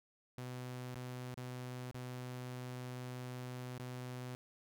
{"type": "tone with dropouts", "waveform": "sawtooth", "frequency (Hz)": 125.6, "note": "B2", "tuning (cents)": 30, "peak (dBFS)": -39, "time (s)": [0.38, 4.35], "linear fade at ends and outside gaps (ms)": 0, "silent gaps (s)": [[0.944, 0.957], [1.343, 1.374], [1.912, 1.945], [3.781, 3.798]], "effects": []}